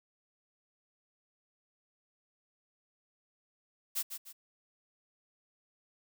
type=noise with echo; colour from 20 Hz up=blue; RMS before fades=-33 dBFS; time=3.95-4.03 s; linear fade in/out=20 ms; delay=150 ms; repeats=2; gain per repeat=-8 dB; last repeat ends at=4.33 s; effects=none